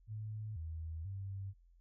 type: tone with pitch steps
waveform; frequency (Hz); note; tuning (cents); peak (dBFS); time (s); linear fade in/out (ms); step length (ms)
sine; 107.6 / 80.5 / 97.4; A2 / E2 / G2; -38 / -41 / -11; -40; 0.07-1.54; 50; 490
effects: added 43 Hz sine -62 dBFS peak until 1.8 s